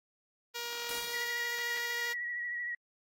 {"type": "tone", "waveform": "5% pulse", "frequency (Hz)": 474, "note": "A#4", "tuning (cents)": 29, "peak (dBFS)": -25, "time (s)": [0.54, 2.14], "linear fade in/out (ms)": 20}
{"type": "noise with exponential decay", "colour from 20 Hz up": "white", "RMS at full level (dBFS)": -40, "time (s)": [0.89, 1.95], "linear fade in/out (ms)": 1, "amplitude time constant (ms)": 230}
{"type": "tone with vibrato", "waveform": "sine", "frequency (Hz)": 1925, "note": "B6", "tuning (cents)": -45, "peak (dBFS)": -34, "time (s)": [1.13, 2.75], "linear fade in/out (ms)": 5, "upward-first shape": "sine", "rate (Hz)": 13, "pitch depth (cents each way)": 31}
{"effects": ["AAC 48 kbps"]}